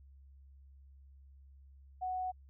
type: tone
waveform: sine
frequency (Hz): 740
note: F#5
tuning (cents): 0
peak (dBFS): -34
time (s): 2.01-2.32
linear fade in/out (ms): 20
effects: added 68 Hz sine -55 dBFS peak until 2.49 s